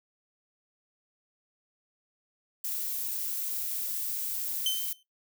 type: noise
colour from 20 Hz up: violet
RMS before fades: -33 dBFS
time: 2.64-4.93 s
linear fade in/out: 5 ms
type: tone with exponential decay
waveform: 40% pulse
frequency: 3083 Hz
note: G7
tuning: 29 cents flat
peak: -23 dBFS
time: 4.66-5.03 s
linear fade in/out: 2 ms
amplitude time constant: 79 ms
effects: noise-tail reverb RT60 0.2 s tail -22 dB re dry